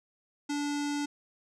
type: tone with low-pass filter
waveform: square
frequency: 290 Hz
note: D4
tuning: 22 cents flat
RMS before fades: -32 dBFS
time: 0.49-1.06 s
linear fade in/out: 10 ms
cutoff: 7100 Hz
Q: 2
effects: none